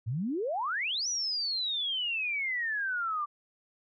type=exponential two-way sweep; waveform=sine; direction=up then down; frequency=102.6 to 5990 to 1162 Hz; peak=-29 dBFS; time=0.06-3.26 s; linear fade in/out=20 ms; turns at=1.08 s; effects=none